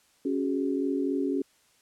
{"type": "chord", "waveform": "sine", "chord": "C# suspended fourth", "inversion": "none", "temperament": "equal with one note detuned", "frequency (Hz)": [277.2, 371.5, 415.3], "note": ["C#4", "F#4", "G#4"], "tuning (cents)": [0, 7, 0], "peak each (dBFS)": [-27, -31, -33], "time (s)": [0.25, 1.42], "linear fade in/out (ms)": 5, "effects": ["white hiss -64 dBFS RMS until 1.81 s", "low-pass 10000 Hz 12 dB/octave"]}